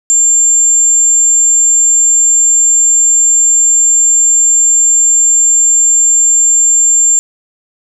sine tone, 7330 Hz, A#8, 30 cents flat, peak -5 dBFS, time 0.1-7.19 s, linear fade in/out 0 ms, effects none

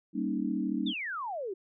sine chord, Eb dominant seventh, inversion first, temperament equal, 196 / 233.1 / 277.2 / 311.1 Hz, G3 / Bb3 / Db4 / Eb4, 0 / 0 / 0 / 0 cents, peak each -34 dBFS, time 0.13-0.94 s, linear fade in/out 50 ms
sine exponential sweep, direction down, 3729 to 358.3 Hz, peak -33 dBFS, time 0.86-1.54 s, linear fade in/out 10 ms
effects none

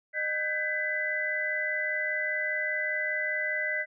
sine tone cluster, 612 / 1531 / 1616 / 2002 Hz, D#5 / G6 / G#6 / B6, -29 / -41 / -48 / +23 cents, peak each -36 / -35 / -37 / -29 dBFS, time 0.13-3.86 s, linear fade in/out 50 ms, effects none

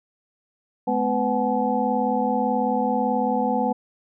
sine tone cluster, 213.9 / 252.2 / 501 / 750 / 855 Hz, A3 / B3 / B4 / F#5 / A5, -49 / +36 / +25 / +23 / -50 cents, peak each -26 dBFS, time 0.87-3.73 s, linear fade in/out 10 ms, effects none

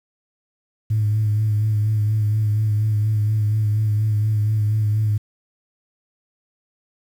sine tone with vibrato, 106.9 Hz, A2, 49 cents flat, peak -15 dBFS, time 0.9-5.18 s, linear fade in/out 10 ms, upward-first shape sine, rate 4.2 Hz, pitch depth 34 cents each way, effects tanh soft clip ceiling -12 dBFS + 8-bit

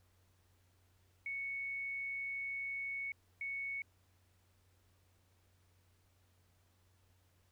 sine tone bursts at uneven times, 2217 Hz, C#7, in tune, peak -38 dBFS, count 2, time 1.26-3.12 / 3.41-3.82 s, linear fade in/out 2 ms, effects added 91 Hz sine -70 dBFS peak until 7.51 s + pink hiss -75 dBFS RMS until 7.51 s

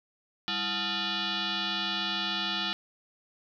sine tone with frequency modulation, 198.4 Hz, G3, 21 cents sharp, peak -28 dBFS, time 0.48-2.73 s, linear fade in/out 0 ms, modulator 530 Hz, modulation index 7.7, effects none

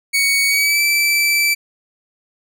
sawtooth tone with pitch glide, 2234 to 2325 Hz, C#7 to D7, +13 to -18 cents, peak -10 dBFS, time 0.13-1.55 s, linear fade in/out 20 ms, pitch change +69 cents, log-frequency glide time 0.47-0.81 s, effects none

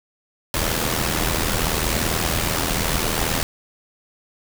pink noise with amplitude modulation, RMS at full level -19 dBFS, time 0.54-3.43 s, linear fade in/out 0 ms, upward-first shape sine, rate 80.8 Hz, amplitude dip 65%, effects none

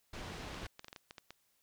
pink low-pass noise, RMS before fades -45 dBFS, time 0.13-0.67 s, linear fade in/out 5 ms, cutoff 4800 Hz, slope 12 dB/octave
clicks, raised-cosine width 0.2 ms, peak -30 dBFS, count 10, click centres 0.544 / 0.66 / 0.794 / 0.845 / 0.883 / 0.929 / 0.962 / 1.109 / 1.182 / 1.306 s
effects white hiss -75 dBFS RMS until 1.62 s

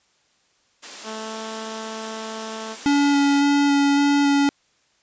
white high-pass noise, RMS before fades -36 dBFS, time 0.82-3.41 s, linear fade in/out 20 ms, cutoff 200 Hz, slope 48 dB/octave
10% pulse tone with pitch glide, 219.1 to 220.9 Hz, A3 to A3, -7 to +7 cents, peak -22 dBFS, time 1.03-2.77 s, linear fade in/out 50 ms, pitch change +14 cents, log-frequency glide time 1.17-1.38 s
square tone with vibrato, 283.9 Hz, C#4, 41 cents sharp, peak -16 dBFS, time 2.86-4.49 s, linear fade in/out 0 ms, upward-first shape square, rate 1.8 Hz, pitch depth 8 cents each way
effects white hiss -63 dBFS RMS until 5.02 s + resampled to 16000 Hz

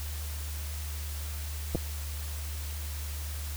clicks, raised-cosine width 2 ms, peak -16 dBFS, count 2, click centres 1.749 / 1.755 s, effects added 74 Hz sine -34 dBFS peak until 3.56 s + white hiss -43 dBFS RMS until 3.56 s

